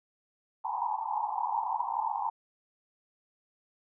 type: band-pass noise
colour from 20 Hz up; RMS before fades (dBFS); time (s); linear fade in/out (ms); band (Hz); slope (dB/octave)
pink; -32; 0.64-2.3; 5; 800 to 1000; 96
effects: none